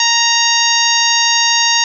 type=harmonic tone; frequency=932.3 Hz; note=A#5; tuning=in tune; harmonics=1 / 2 / 3 / 4 / 5 / 6 / 7; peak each=-18 / -18 / -18 / -18 / -18 / -18 / -18 dBFS; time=0-1.84 s; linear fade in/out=2 ms; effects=none